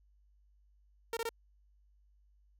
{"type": "tone bursts", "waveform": "sawtooth", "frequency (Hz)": 458.9, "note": "A#4", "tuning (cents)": -27, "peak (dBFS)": -30, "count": 3, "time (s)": [1.13, 1.291], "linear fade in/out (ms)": 2, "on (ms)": 39, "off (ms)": 22, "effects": ["added 50 Hz sine -64 dBFS peak until 2.59 s"]}